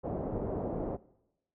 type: low-pass noise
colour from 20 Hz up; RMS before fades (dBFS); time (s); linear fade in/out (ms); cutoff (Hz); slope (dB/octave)
white; -35; 0.03-0.97; 20; 630; 24
effects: noise-tail reverb RT60 0.9 s tail -21 dB re dry